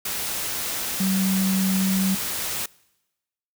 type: tone in noise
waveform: sine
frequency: 190.6 Hz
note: G3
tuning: 48 cents flat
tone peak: -20 dBFS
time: 1-2.15 s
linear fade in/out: 5 ms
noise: white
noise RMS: -28 dBFS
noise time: 0.05-2.66 s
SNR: +5 dB
effects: noise-tail reverb RT60 1.0 s tail -24 dB re dry